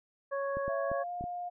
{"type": "harmonic tone", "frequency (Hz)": 554.4, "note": "C#5", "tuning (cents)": 0, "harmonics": [1, 2, 3], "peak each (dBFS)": [-32, -38, -42], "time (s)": [0.31, 1.04], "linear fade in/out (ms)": 20}
{"type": "clicks", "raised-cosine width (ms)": 3, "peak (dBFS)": -28, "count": 5, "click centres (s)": [0.57, 0.68, 0.916, 1.21, 1.24]}
{"type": "tone with pitch glide", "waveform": "sine", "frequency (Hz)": [665, 708.6], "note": ["E5", "F5"], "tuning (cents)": [15, 25], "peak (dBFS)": -35, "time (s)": [0.68, 1.5], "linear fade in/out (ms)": 20, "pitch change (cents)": 110, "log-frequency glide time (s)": [0.85, 1.11]}
{"effects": []}